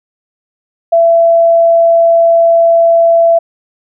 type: tone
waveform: sine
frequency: 670 Hz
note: E5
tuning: 28 cents sharp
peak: -4 dBFS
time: 0.92-3.39 s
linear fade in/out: 10 ms
effects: none